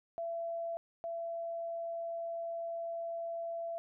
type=tone pair in turn; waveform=sine; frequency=672 / 672 Hz; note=E5 / E5; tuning=+33 / +33 cents; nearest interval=unison; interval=0 cents; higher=neither; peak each=-35 / -36 dBFS; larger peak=first; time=0.18-0.77 / 1.04-3.78 s; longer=second; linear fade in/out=0 ms; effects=none